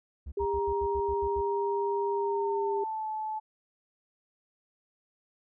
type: tone bursts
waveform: triangle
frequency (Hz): 69.7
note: C#2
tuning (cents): +10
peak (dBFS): -34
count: 9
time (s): 0.26-1.416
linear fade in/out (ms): 10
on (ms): 60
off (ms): 77
type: tone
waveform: sine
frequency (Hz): 401.2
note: G4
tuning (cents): +40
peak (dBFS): -28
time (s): 0.37-2.84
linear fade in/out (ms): 5
type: tone with pitch glide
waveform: sine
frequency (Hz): 940 to 867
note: A#5 to A5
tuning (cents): +14 to -26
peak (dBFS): -31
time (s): 0.39-3.4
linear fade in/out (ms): 20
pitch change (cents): -140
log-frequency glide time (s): 2.11-3.08
effects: none